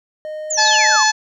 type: tone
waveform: triangle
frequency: 616 Hz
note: D#5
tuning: 17 cents flat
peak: -23 dBFS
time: 0.25-0.96 s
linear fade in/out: 0 ms
type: exponential sweep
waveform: sine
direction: down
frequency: 7459 to 982 Hz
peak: -18 dBFS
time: 0.5-1.04 s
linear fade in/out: 10 ms
type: harmonic tone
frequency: 863 Hz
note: A5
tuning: 34 cents flat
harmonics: 1 / 2 / 3 / 4 / 5 / 6 / 7 / 8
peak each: -16 / -16 / -28 / -28 / -20 / -25 / -21 / -25 dBFS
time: 0.57-1.12 s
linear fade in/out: 20 ms
effects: none